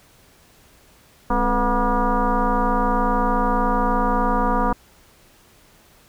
sine tone with frequency modulation, 496.4 Hz, B4, 9 cents sharp, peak -16 dBFS, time 1.3-4.73 s, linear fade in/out 5 ms, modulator 234 Hz, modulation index 3.1, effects pink hiss -53 dBFS RMS until 6.08 s

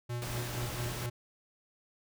square tone with tremolo, 120.5 Hz, B2, 42 cents flat, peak -34 dBFS, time 0.09-1.1 s, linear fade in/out 10 ms, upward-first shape sine, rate 4.3 Hz, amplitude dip 65%
pink noise, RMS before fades -40 dBFS, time 0.22-1.06 s, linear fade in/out 0 ms
effects none

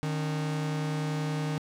45% pulse tone pair together, 153.46 / 276.3 Hz, D#3 / C#4, -24 / -6 cents, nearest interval minor seventh, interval 1018 cents, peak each -29 / -37 dBFS, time 0.03-1.58 s, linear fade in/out 0 ms, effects low-pass 8000 Hz 12 dB/octave + 9-bit

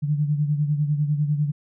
sine beating tone pair, 146.83 / 156.83 Hz, D3 / D#3, 0 / +14 cents, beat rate 10 Hz, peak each -20 / -27 dBFS, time 0.02-1.52 s, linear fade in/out 20 ms, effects none

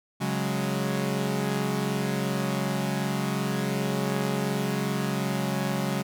sawtooth chord, C# suspended fourth, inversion none, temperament equal, 138.59 / 185 / 207.7 Hz, C#3 / F#3 / G#3, 0 / 0 / 0 cents, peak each -26 dBFS, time 0.2-6.03 s, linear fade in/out 20 ms, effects none

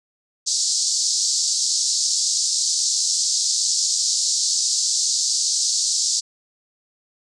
pink band-pass noise, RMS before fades -21 dBFS, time 0.46-6.21 s, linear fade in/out 20 ms, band 4400 to 7900 Hz, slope 48 dB/octave, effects resampled to 24000 Hz

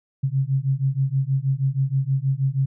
sine beating tone pair, 132.1 / 138.4 Hz, C3 / C#3, +17 / -2 cents, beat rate 6.3 Hz, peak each -22 dBFS, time 0.23-2.66 s, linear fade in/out 10 ms, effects none

